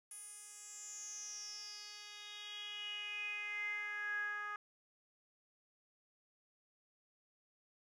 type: tone with band-pass filter sweep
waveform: 10% pulse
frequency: 415.3 Hz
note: G#4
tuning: in tune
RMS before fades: -45 dBFS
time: 0.11-4.56 s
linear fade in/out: 2 ms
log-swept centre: 10000 to 1400 Hz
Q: 8.4
effects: none